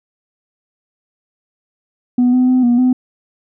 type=tone with pitch steps; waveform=sine; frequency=246.9 / 252.8 / 254.9 / 240.7 / 253.4 Hz; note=B3 / B3 / C4 / B3 / B3; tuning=0 / +41 / -45 / -44 / +45 cents; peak=-7 dBFS; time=2.18-2.93 s; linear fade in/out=5 ms; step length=150 ms; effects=tanh soft clip ceiling -7 dBFS